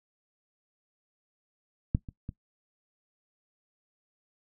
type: clicks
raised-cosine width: 5 ms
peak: -11 / -28 / -24 dBFS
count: 3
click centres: 1.949 / 2.088 / 2.291 s
effects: noise-tail reverb RT60 0.1 s tail -18 dB re dry